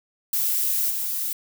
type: noise with level steps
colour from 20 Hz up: violet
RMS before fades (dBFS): -23 / -27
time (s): 0.33-1.33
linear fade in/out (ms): 2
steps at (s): 0.9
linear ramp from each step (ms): 10
effects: none